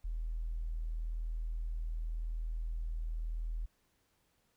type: tone with tanh clipping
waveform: triangle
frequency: 40.45 Hz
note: E1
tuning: 32 cents flat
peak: -34 dBFS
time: 0.04-3.66 s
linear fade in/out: 10 ms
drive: 3 dB
effects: pink hiss -75 dBFS RMS until 4.56 s